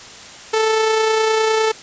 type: tone with amplitude modulation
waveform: sawtooth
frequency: 440 Hz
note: A4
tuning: in tune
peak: -9 dBFS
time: 0.53-1.72 s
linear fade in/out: 10 ms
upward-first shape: sine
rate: 29.8 Hz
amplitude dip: 30%
effects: white hiss -37 dBFS RMS until 1.82 s + resampled to 16000 Hz